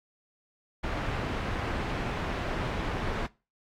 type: low-pass noise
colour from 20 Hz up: pink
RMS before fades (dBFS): -32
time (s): 0.83-3.27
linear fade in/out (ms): 10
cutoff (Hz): 2200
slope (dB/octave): 12
effects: noise-tail reverb RT60 0.3 s tail -21 dB re dry + AAC 64 kbps